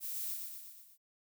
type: noise with echo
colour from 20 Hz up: violet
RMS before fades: -40 dBFS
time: 0-0.38 s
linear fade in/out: 50 ms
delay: 120 ms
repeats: 5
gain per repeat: -4 dB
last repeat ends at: 0.98 s
effects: none